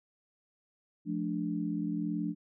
sine chord, D minor, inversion first, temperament equal with one note detuned, 174.61 / 215.8 / 293.7 Hz, F3 / A3 / D4, 0 / -33 / 0 cents, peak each -35 / -36 / -34 dBFS, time 1.05-2.35 s, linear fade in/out 50 ms, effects none

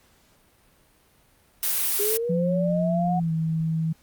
blue noise, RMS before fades -24 dBFS, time 1.63-2.17 s, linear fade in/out 0 ms
sine linear sweep, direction up, 400.8 to 740 Hz, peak -24 dBFS, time 1.99-3.2 s, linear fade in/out 10 ms
sine tone with pitch glide, 174.61 to 161.05 Hz, F3 to E3, 0 to -40 cents, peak -22 dBFS, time 2.29-3.93 s, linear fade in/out 10 ms, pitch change -140 cents, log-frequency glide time 3.12-3.32 s
effects pink hiss -60 dBFS RMS until 4.02 s + Opus 48 kbps

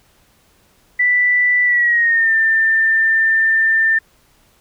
sine tone with pitch glide, 1975.5 to 1790.7 Hz, B6 to A6, 0 to +30 cents, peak -11 dBFS, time 0.99-3.99 s, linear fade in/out 10 ms, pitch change -170 cents, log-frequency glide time 1.64-2.34 s, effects pink hiss -55 dBFS RMS until 4.6 s

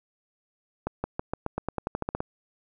accelerating click train, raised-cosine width 1 ms, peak -14 dBFS, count 14, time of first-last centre 0.87-2.205 s, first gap 170 ms, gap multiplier 0.91, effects none

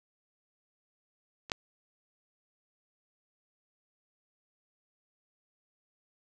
clicks, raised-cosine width 0.2 ms, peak -26 / -11 dBFS, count 2, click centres 1.498 / 1.518 s, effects none

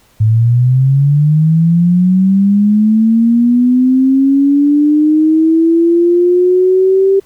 sine linear sweep, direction up, 106.7 to 392 Hz, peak -6 dBFS, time 0.2-7.2 s, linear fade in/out 10 ms, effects pink hiss -50 dBFS RMS until 7.25 s

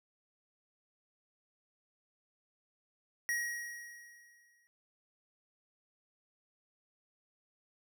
square tone with exponential decay, 1896 Hz, A#6, 29 cents sharp, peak -31 dBFS, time 3.29-4.67 s, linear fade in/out 0 ms, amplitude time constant 300 ms, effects none

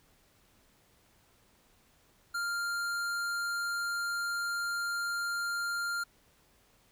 sine tone with hard clipping, 1396.9 Hz, F6, in tune, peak -33 dBFS, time 2.34-6.04 s, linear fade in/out 10 ms, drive 15 dB, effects pink hiss -66 dBFS RMS until 6.91 s

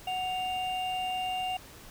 triangle tone pair together, 740 / 2794 Hz, F#5 / F7, 0 / 0 cents, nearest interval octave + major seventh, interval 2300 cents, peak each -29 / -34 dBFS, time 0.07-1.57 s, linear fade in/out 5 ms, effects pink hiss -50 dBFS RMS until 1.9 s

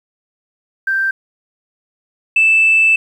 sine tone pair in turn, 1569 / 2639 Hz, G6 / E7, +1 / +1 cents, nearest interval major sixth, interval 900 cents, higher second, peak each -13 / -7 dBFS, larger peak second, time 0.87-1.11 / 2.36-2.96 s, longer second, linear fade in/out 5 ms, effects tanh soft clip ceiling -4 dBFS + 8-bit

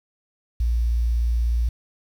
sine tone with quantisation, 58.27 Hz, A#1, in tune, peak -18 dBFS, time 0.6-1.69 s, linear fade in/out 5 ms, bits 8, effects none

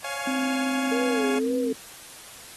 15% pulse chord, Db major, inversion none, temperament equal with one note detuned, 554.4 / 698.5 / 837.8 Hz, Db5 / F5 / Ab5, 0 / 0 / +15 cents, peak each -28 / -29 / -28 dBFS, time 0.04-1.39 s, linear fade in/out 5 ms
sine tone, 261.6 Hz, C4, in tune, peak -25 dBFS, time 0.27-1.73 s, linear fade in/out 5 ms
sine tone with vibrato, 450.5 Hz, A4, 41 cents sharp, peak -25 dBFS, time 0.91-1.73 s, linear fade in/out 10 ms, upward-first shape sine, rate 1.9 Hz, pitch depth 160 cents each way
effects white hiss -44 dBFS RMS until 2.56 s + AAC 32 kbps

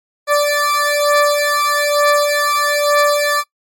20% pulse beating tone pair, 584 / 585.1 Hz, D5 / D5, -10 / -7 cents, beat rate 1.1 Hz, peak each -10 dBFS, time 0.27-3.44 s, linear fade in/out 50 ms, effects noise-tail reverb RT60 0.1 s tail -21 dB re dry + MP3 64 kbps

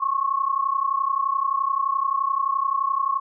sine tone pair together, 1077.1 / 1108.7 Hz, C6 / C#6, +50 / 0 cents, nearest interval minor second, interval 50 cents, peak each -23 / -23 dBFS, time 0-3.2 s, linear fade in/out 20 ms, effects none

